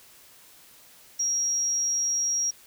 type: tone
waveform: sine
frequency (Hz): 5650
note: F8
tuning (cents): +19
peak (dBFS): -23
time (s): 1.19-2.51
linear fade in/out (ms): 10
effects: white hiss -53 dBFS RMS until 2.66 s